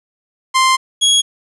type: tone pair in turn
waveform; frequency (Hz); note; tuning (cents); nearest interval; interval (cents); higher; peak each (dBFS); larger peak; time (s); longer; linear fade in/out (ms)
sawtooth; 1046.5 / 3322; C6 / G#7; 0 / 0; octave + minor sixth; 2000; second; -6; neither; 0.54-0.77 / 1.01-1.22; first; 20
effects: resampled to 24000 Hz + 8-bit